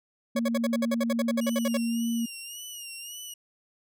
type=tone; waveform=sine; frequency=231.8 Hz; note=A#3; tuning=10 cents flat; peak=-25 dBFS; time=0.35-2.26 s; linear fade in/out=10 ms
type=tone bursts; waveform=40% pulse; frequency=558 Hz; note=C#5; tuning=11 cents sharp; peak=-25 dBFS; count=16; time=0.36-1.773 s; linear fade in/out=5 ms; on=33 ms; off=59 ms
type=tone with vibrato; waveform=15% pulse; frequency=2858 Hz; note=F7; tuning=39 cents sharp; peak=-31 dBFS; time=1.41-3.34 s; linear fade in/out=5 ms; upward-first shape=sine; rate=1.8 Hz; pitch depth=75 cents each way
effects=none